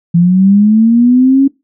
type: linear sweep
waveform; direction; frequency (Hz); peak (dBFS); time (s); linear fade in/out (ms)
sine; up; 168.1 to 277.2; -4; 0.14-1.48; 10
effects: noise-tail reverb RT60 0.2 s tail -20 dB re dry